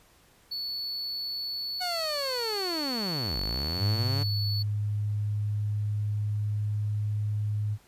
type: tone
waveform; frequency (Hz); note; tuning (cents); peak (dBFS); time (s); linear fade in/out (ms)
triangle; 4435; C#8; 0; -30; 0.51-4.63; 10
type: linear two-way sweep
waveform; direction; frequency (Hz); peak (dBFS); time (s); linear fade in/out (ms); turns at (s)
sawtooth; down then up; 740 to 44.79 to 147.5; -27; 1.8-4.24; 20; 3.4
type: tone with pitch glide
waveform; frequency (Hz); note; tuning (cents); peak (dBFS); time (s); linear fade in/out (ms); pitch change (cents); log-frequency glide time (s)
sine; 103.83 to 104.98; G#2 to G#2; 0 to +19; -26; 3.77-7.78; 50; +19; 4.06-7.25
effects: pink hiss -60 dBFS RMS until 7.87 s + resampled to 32000 Hz